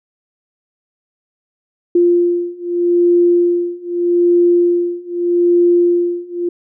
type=beating tone pair; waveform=sine; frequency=348.3 / 349.11 Hz; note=F4 / F4; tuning=-5 / -1 cents; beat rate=0.81 Hz; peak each=-14 / -13 dBFS; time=1.95-6.49 s; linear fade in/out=5 ms; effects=none